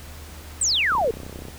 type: exponential sweep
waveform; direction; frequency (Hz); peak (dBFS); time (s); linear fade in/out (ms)
sine; down; 8650 to 420; -18; 0.61-1.11; 5
type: click train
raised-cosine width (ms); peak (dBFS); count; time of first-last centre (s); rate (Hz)
2; -23; 19; 0.92-1.484; 31.9
effects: added 76 Hz sine -40 dBFS peak until 1.58 s + pink hiss -43 dBFS RMS until 1.58 s